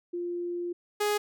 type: tone pair in turn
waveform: sine / sawtooth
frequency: 349.3 / 416.3 Hz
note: F4 / G#4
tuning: 0 / +4 cents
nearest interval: minor third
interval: 304 cents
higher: second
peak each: -30 / -21 dBFS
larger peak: second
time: 0.13-0.73 / 1-1.18 s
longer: first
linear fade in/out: 10 ms
effects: none